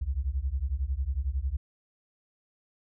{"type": "beating tone pair", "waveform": "sine", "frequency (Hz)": [61.74, 72.74], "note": ["B1", "D2"], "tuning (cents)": [0, -16], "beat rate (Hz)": 11, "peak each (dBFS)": [-30, -30], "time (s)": [0.01, 1.57], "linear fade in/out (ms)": 10, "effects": []}